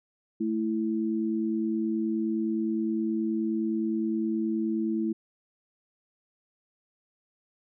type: tone pair together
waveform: sine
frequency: 220 / 329.6 Hz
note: A3 / E4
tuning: 0 / 0 cents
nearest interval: perfect fifth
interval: 700 cents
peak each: -28 dBFS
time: 0.4-5.13 s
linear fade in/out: 10 ms
effects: none